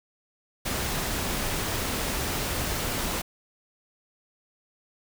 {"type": "noise", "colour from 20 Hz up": "pink", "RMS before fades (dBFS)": -29, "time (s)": [0.65, 3.22], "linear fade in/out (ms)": 10, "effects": []}